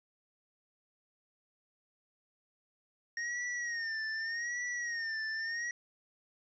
square tone with vibrato, 1855 Hz, A#6, 9 cents flat, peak -35 dBFS, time 3.17-5.71 s, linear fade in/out 2 ms, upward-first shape sine, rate 0.84 Hz, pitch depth 89 cents each way, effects resampled to 16000 Hz + 11-bit

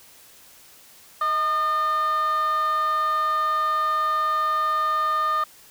sine tone with frequency modulation, 1220 Hz, D#6, 34 cents flat, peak -17 dBFS, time 1.21-5.44 s, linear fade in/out 5 ms, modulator 588 Hz, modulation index 0.37, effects tanh soft clip ceiling -19 dBFS + white hiss -50 dBFS RMS until 5.7 s

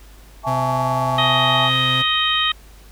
sine chord, A major seventh, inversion second, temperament equal with one note detuned, 659.3 / 830.6 / 880 / 1126.8 Hz, E5 / G#5 / A5 / C#6, 0 / 0 / 0 / +28 cents, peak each -24 dBFS, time 0.43-1.71 s, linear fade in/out 50 ms
35% pulse tone with pitch glide, 128.3 to 129.19 Hz, C3 to C3, -34 to -22 cents, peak -21 dBFS, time 0.46-2.03 s, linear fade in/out 20 ms, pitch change +12 cents, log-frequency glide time 1.19-1.9 s
harmonic tone, 625 Hz, D#5, 8 cents sharp, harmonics 2 / 3 / 4 / 5 / 6, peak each -22 / -24 / -27 / -20 / -22 dBFS, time 1.18-2.52 s, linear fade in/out 5 ms
effects added 50 Hz sine -42 dBFS peak until 2.91 s + pink hiss -49 dBFS RMS until 2.91 s

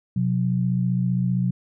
sine tone pair together, 126.8 / 182.11 Hz, B2 / F#3, +46 / -27 cents, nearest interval tritone, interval 627 cents, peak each -22 dBFS, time 0.16-1.51 s, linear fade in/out 5 ms, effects none

